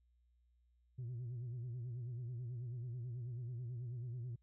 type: tone with vibrato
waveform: sine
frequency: 121.3 Hz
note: B2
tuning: 31 cents flat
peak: -39 dBFS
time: 0.98-4.36 s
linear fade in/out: 10 ms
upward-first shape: sine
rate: 9.2 Hz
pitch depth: 96 cents each way
effects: tanh soft clip ceiling -40 dBFS + added 60 Hz sine -70 dBFS peak until 4.42 s